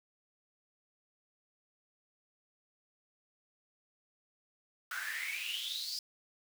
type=noise with high-pass filter sweep; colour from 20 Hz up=pink; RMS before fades=-39 dBFS; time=4.91-5.99 s; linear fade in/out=2 ms; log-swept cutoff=1400 to 5000 Hz; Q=9.9; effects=none